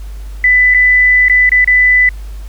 sine tone with dropouts, 1995 Hz, B6, 17 cents sharp, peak -5 dBFS, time 0.44-2.09 s, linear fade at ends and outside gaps 2 ms, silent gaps 0.74-0.745 / 1.284-1.297 / 1.493-1.518 / 1.645-1.675 s, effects added 50 Hz sine -23 dBFS peak until 2.48 s + pink hiss -43 dBFS RMS until 2.48 s

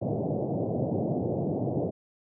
pink band-pass noise, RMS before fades -29 dBFS, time 0.01-1.91 s, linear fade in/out 20 ms, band 100 to 700 Hz, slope 48 dB/octave, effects none

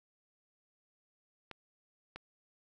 clicks, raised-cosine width 0.3 ms, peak -28 dBFS, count 2, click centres 1.513 / 2.16 s, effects none

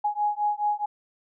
sine beating tone pair, 831 / 835.7 Hz, G#5 / G#5, +1 / +11 cents, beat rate 4.7 Hz, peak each -26 dBFS, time 0.04-0.86 s, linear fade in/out 10 ms, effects none

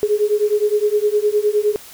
sine beating tone pair, 414 / 423.7 Hz, G#4 / G#4, -5 / +35 cents, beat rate 9.7 Hz, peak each -17 dBFS, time 0.03-1.76 s, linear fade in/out 0 ms, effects white hiss -40 dBFS RMS until 1.93 s

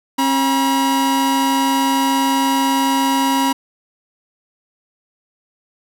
45% pulse tone pair together, 270 / 962.2 Hz, C#4 / B5, -45 / -45 cents, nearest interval octave + minor seventh, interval 2200 cents, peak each -17 dBFS, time 0.18-3.53 s, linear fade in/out 10 ms, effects none

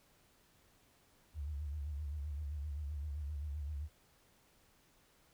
sine tone with vibrato, 73.42 Hz, D2, in tune, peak -38 dBFS, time 1.34-3.89 s, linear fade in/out 50 ms, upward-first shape sine, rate 7.7 Hz, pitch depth 94 cents each way, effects pink hiss -69 dBFS RMS until 5.33 s

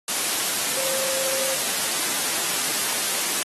sine tone in noise, 532 Hz, C5, 29 cents sharp, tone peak -30 dBFS, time 0.77-1.55 s, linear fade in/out 2 ms, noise white, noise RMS -24 dBFS, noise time 0.08-3.43 s, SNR -9 dB, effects high-pass 200 Hz 12 dB/octave + AAC 32 kbps

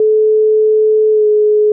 sine tone with pitch glide, 431.8 to 423.2 Hz, A4 to G#4, -33 to +33 cents, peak -7 dBFS, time 0-1.72 s, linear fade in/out 2 ms, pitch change -34 cents, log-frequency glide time 1.11-1.26 s, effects none

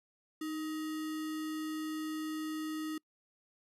sine tone with sample-and-hold, 311.1 Hz, D#4, in tune, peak -35 dBFS, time 0.41-2.98 s, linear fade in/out 5 ms, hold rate 1575 Hz, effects noise-tail reverb RT60 0.1 s tail -26 dB re dry + resampled to 32000 Hz

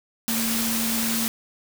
sine tone in noise, 227.4 Hz, A#3, 43 cents flat, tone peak -26 dBFS, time 0.28-1.28 s, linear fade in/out 0 ms, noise white, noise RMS -26 dBFS, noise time 0.28-1.28 s, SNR -3 dB, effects none

